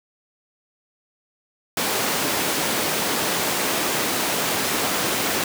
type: high-pass noise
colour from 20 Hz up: pink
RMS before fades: -23 dBFS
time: 1.77-5.44 s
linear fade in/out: 2 ms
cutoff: 240 Hz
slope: 12 dB/octave
effects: none